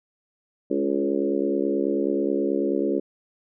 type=harmonic tone with a mistuned harmonic; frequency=69.3 Hz; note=C#2; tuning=in tune; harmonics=3 / 4 / 5 / 6 / 7 / 8; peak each=-31 / -26 / -26 / -27 / -31 / -32 dBFS; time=0.7-3 s; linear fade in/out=10 ms; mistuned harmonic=4; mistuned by=+27 cents; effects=none